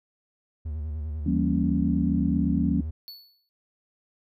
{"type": "tone with vibrato", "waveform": "triangle", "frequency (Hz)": 76.3, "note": "D#2", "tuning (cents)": -33, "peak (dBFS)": -27, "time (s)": [0.65, 2.91], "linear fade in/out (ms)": 10, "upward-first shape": "square", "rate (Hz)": 10, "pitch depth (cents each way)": 69}
{"type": "chord", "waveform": "sine", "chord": "E diminished seventh", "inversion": "none", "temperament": "equal with one note detuned", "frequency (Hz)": [167.89, 196, 233.1, 277.2], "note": ["E3", "G3", "Bb3", "Db4"], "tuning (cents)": [32, 0, 0, 0], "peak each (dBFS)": -27, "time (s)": [1.26, 2.81], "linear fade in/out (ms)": 5}
{"type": "tone with exponential decay", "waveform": "square", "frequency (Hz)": 4435, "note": "C#8", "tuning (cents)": 0, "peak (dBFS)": -37, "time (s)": [3.08, 3.49], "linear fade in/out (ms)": 0, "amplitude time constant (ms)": 89}
{"effects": []}